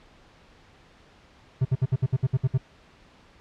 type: tone bursts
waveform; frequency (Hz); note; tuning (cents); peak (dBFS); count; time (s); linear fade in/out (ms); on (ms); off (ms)
triangle; 130; C3; -11; -16; 10; 1.61-2.579; 10; 42; 61
effects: pink hiss -55 dBFS RMS until 3.4 s + low-pass 4000 Hz 12 dB/octave